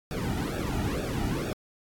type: noise with flanger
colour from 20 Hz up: brown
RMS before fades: -30 dBFS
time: 0.11-1.53 s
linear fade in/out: 0 ms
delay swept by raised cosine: 0.97 to 1.92 ms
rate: 2.2 Hz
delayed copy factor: -1
effects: AAC 64 kbps